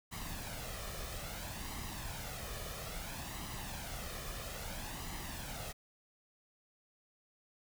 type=noise with flanger; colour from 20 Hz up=pink; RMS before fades=-43 dBFS; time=0.11-5.73 s; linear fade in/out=20 ms; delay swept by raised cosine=1 to 1.69 ms; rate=0.6 Hz; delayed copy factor=+0.55; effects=none